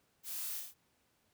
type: noise with echo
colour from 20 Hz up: blue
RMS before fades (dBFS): -44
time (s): 0.23-0.61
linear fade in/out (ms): 50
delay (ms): 27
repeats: 5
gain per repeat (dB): -2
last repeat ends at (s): 0.745
effects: pink hiss -74 dBFS RMS until 1.33 s + high-pass 80 Hz 12 dB/octave